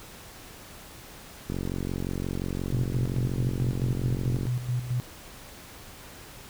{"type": "click train", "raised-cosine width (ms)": 3, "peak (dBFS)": -18, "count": 136, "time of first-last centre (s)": [1.5, 4.454], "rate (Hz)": 45.7}
{"type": "tone with tremolo", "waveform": "sine", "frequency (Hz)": 123.47, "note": "B2", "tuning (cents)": 0, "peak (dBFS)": -24, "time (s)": [2.73, 5], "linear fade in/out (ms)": 0, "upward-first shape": "square", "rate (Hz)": 4.6, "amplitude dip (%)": 65}
{"effects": ["pink hiss -46 dBFS RMS until 6.49 s"]}